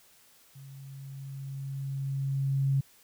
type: tone with level ramp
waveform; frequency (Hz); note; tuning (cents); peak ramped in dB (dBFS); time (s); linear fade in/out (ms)
sine; 136.6; C#3; -25; -45 to -22; 0.55-2.81; 10
effects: white hiss -60 dBFS RMS until 3.03 s